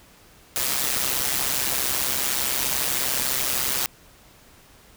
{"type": "noise with amplitude modulation", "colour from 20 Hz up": "white", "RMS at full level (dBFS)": -21, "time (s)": [0.56, 3.86], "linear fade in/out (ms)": 0, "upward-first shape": "sine", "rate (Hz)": 132, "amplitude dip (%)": 75, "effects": ["pink hiss -52 dBFS RMS until 4.96 s"]}